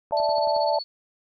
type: click train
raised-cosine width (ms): 1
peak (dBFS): -28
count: 6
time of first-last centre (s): 0.11-0.565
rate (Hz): 11
type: chord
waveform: sine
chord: D suspended second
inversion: none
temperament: equal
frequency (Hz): 587.3 / 659.3 / 880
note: D5 / E5 / A5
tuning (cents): 0 / 0 / 0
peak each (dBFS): -24 / -25 / -24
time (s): 0.12-0.79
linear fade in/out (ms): 5
type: tone with tremolo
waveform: sine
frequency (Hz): 4426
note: C#8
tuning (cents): -3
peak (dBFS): -29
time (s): 0.17-0.84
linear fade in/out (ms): 0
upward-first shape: sine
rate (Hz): 16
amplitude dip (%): 90
effects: none